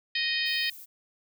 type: harmonic tone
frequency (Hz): 622.3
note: D#5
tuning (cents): 0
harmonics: 3 / 4 / 5 / 6 / 7 / 8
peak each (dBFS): -31 / -32 / -33 / -34 / -34 / -35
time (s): 0.15-0.7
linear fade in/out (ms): 5
type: noise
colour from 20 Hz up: violet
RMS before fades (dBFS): -46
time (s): 0.45-0.86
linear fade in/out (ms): 20
effects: none